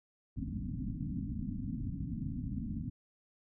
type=low-pass noise; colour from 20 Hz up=white; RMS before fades=-38 dBFS; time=0.36-2.9 s; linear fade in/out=10 ms; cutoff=280 Hz; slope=96 dB/octave; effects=none